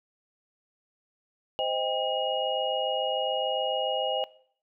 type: tone cluster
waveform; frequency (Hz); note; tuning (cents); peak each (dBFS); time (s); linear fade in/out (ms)
sine; 519 / 626 / 796 / 2880; C5 / D#5 / G5 / F#7; -14 / +10 / +26 / -47; -31; 1.59-4.24; 0
effects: noise-tail reverb RT60 0.6 s tail -20 dB re dry